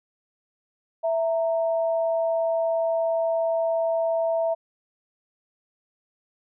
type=tone pair together; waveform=sine; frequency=660 / 922.9 Hz; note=E5 / A#5; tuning=+2 / -18 cents; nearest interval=tritone; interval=580 cents; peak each=-21 / -33 dBFS; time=1.03-4.55 s; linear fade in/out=20 ms; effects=none